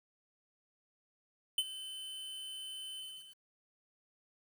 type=tone with ADSR envelope; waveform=square; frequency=3047 Hz; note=G7; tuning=50 cents flat; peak=-27 dBFS; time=1.58-3.39 s; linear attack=3 ms; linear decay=46 ms; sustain=-16 dB; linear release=400 ms; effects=10-bit